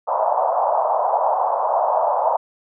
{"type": "band-pass noise", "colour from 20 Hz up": "pink", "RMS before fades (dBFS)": -19, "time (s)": [0.07, 2.37], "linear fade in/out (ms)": 10, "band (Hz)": [600, 1000], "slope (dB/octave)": 48, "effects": []}